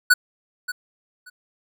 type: tone with echo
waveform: square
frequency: 1480 Hz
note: F#6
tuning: in tune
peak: -11 dBFS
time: 0.1-0.14 s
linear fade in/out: 10 ms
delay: 580 ms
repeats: 2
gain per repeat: -15 dB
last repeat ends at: 1.3 s
effects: none